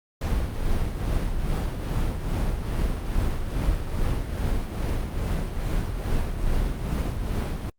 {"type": "noise with tremolo", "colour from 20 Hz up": "brown", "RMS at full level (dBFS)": -23, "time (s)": [0.21, 7.7], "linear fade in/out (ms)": 5, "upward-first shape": "triangle", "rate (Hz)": 2.4, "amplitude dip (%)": 55, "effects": ["Opus 48 kbps"]}